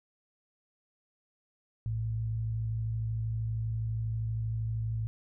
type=tone pair together; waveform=sine; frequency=59.22 / 111.8 Hz; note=A#1 / A2; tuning=+28 / +28 cents; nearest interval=major seventh; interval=1100 cents; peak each=-39 / -30 dBFS; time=1.86-5.07 s; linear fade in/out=0 ms; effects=none